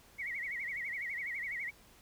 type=tone with vibrato; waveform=sine; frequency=2061 Hz; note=C7; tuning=27 cents flat; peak=-36 dBFS; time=0.18-1.71 s; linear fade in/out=20 ms; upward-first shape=sine; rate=12 Hz; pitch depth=160 cents each way; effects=pink hiss -61 dBFS RMS until 2.01 s